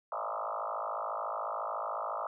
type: tone with frequency modulation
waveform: sine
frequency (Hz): 932.3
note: A#5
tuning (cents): 0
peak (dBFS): -33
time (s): 0.12-2.27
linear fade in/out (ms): 2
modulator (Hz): 54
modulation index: 6.7
effects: none